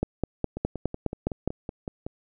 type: two click trains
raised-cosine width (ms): 2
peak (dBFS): -11 / -19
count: 8 / 9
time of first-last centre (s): 0.03-1.476 / 0.57-2.065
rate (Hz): 4.84 / 5.35
effects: none

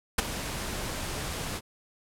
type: noise with ADSR envelope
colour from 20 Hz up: pink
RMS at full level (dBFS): -20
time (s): 0.18-1.61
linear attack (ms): 7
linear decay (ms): 18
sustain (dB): -14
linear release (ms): 46
effects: low-pass 12000 Hz 12 dB/octave

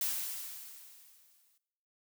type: noise with exponential decay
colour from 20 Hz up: blue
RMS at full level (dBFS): -32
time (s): 0.01-1.58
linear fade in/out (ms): 2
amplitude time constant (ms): 340
effects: noise-tail reverb RT60 0.9 s tail -18 dB re dry

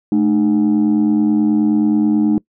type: tone pair together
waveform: sine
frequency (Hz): 215.4 / 304.8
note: A3 / D#4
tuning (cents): -37 / -36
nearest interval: tritone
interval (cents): 601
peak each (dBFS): -12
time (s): 0.12-2.38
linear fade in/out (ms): 2
effects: noise-tail reverb RT60 0.1 s tail -25 dB re dry + tanh soft clip ceiling -8 dBFS

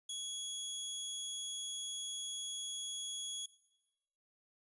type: tone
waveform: 20% pulse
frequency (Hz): 3346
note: G#7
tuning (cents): +12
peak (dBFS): -34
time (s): 0.09-3.46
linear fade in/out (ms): 5
effects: noise-tail reverb RT60 1.0 s tail -18 dB re dry + resampled to 24000 Hz

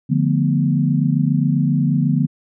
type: chord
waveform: sine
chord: B half-diminished seventh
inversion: first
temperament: equal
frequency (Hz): 146.83 / 174.61 / 220 / 246.9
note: D3 / F3 / A3 / B3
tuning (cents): 0 / 0 / 0 / 0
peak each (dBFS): -17 / -20 / -23 / -20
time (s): 0.09-2.27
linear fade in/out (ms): 20
effects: none

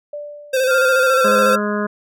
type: tone with exponential decay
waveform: sine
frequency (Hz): 587.3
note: D5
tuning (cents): 0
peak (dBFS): -24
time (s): 0.13-1.19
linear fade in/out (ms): 5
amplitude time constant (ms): 230
type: tone with vibrato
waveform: square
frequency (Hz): 519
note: C5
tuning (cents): -14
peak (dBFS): -15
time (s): 0.53-1.56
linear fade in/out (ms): 10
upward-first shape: square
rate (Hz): 14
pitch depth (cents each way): 33
type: tone with pitch glide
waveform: sine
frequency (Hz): 1396.9 to 1361.8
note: F6 to F6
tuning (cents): 0 to -44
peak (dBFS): -15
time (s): 0.67-1.6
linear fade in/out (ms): 50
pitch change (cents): -44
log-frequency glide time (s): 1.06-1.12
type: harmonic tone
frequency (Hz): 207.7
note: G#3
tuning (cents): 0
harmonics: 1 / 2 / 3 / 5 / 6 / 7 / 8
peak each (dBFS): -21 / -24 / -26 / -28 / -29 / -29 / -30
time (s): 1.24-1.87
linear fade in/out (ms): 10
effects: none

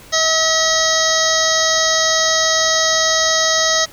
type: harmonic tone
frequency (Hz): 642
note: E5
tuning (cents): -46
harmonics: 1 / 2 / 3 / 5 / 6 / 7 / 8 / 9 / 10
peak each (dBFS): -20 / -22 / -20 / -26 / -21 / -25 / -21 / -25 / -20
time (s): 0.12-3.86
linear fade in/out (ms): 20
effects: pink hiss -41 dBFS RMS until 3.92 s

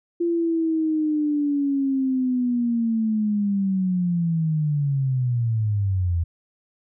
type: linear sweep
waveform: sine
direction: down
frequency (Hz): 344.2 to 82.1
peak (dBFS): -19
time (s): 0.2-6.24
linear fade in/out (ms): 10
effects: none

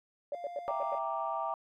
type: tone bursts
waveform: sine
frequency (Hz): 577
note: D5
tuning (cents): -31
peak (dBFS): -32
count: 6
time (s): 0.32-0.95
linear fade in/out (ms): 2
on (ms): 30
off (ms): 90
type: tone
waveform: triangle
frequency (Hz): 698.5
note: F5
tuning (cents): 0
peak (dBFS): -39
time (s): 0.33-0.99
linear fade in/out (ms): 10
type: chord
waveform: sine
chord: E half-diminished seventh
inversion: none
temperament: equal with one note detuned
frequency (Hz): 659.3 / 789 / 932.3 / 1174.7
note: E5 / G5 / Bb5 / D6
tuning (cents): 0 / +11 / 0 / 0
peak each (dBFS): -37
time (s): 0.68-1.54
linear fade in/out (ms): 0
effects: tanh soft clip ceiling -21 dBFS

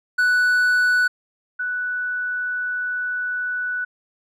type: tone pair in turn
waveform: triangle / sine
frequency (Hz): 1483 / 1483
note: F#6 / F#6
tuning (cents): +4 / +4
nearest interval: unison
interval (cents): 0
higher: neither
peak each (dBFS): -13 / -22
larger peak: first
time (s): 0.18-1.08 / 1.59-3.85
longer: second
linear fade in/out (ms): 10
effects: none

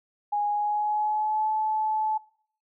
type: tone with pitch glide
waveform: sine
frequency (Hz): 827 to 865.6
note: G#5 to A5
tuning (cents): -8 to -29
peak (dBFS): -23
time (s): 0.32-2.18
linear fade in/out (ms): 10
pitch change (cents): +79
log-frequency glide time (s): 0.49-1.49
effects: noise-tail reverb RT60 0.6 s tail -22 dB re dry

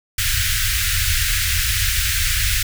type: band-stop noise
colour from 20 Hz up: pink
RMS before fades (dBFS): -19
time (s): 0.18-2.63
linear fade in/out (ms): 5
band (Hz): 110 to 1500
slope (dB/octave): 48
effects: none

